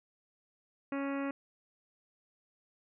harmonic tone, 277.2 Hz, C#4, in tune, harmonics 1 / 2 / 3 / 4 / 5 / 6 / 7 / 8 / 9 / 10, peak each -34 / -40 / -48 / -45 / -47 / -51 / -49 / -55 / -51 / -58 dBFS, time 0.92-1.31 s, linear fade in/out 2 ms, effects none

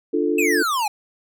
sine chord, D minor, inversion none, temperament equal with one note detuned, 295.9 / 349.2 / 440 Hz, D4 / F4 / A4, +13 / 0 / 0 cents, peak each -22 dBFS, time 0.13-0.63 s, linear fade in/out 10 ms
square exponential sweep, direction down, 2665 to 800 Hz, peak -20 dBFS, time 0.38-0.88 s, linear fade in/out 5 ms
effects none

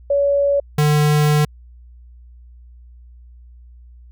sine / square tone pair in turn, 565 / 149.65 Hz, C#5 / D3, +33 / +33 cents, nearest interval octave + major seventh, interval 2300 cents, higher first, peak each -13 / -13 dBFS, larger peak neither, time 0.1-0.6 / 0.78-1.45 s, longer second, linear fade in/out 5 ms, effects added 60 Hz sine -40 dBFS peak until 4.11 s

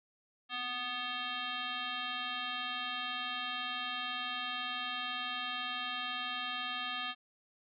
sine tone with frequency modulation, 2214 Hz, C#7, 3 cents flat, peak -35 dBFS, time 0.49-7.15 s, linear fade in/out 50 ms, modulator 490 Hz, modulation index 2.9, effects none

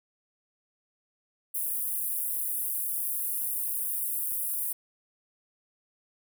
pink high-pass noise, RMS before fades -31 dBFS, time 1.54-4.73 s, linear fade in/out 10 ms, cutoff 9900 Hz, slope 48 dB/octave, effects none

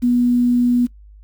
sine tone with quantisation, 243.8 Hz, B3, 22 cents flat, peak -12 dBFS, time 0.02-0.87 s, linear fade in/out 20 ms, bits 7, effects noise-tail reverb RT60 0.1 s tail -20 dB re dry + added 51 Hz sine -40 dBFS peak until 1.23 s

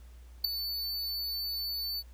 square tone with ADSR envelope, 4498 Hz, C#8, 24 cents sharp, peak -20 dBFS, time 0.44-2.03 s, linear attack 8 ms, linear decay 4 ms, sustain -13 dB, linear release 42 ms, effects added 60 Hz sine -48 dBFS peak until 2.13 s + pink hiss -64 dBFS RMS until 2.13 s

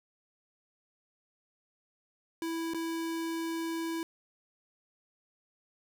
square tone with dropouts, 329.4 Hz, E4, 1 cent flat, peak -33 dBFS, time 2.42-4.03 s, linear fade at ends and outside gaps 1 ms, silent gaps 2.736-2.745 s, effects none

